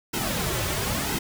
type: noise with flanger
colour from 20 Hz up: pink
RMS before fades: -27 dBFS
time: 0.13-1.19 s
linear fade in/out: 10 ms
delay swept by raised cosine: 1.7 to 4.3 ms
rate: 1 Hz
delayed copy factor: -0.7
effects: none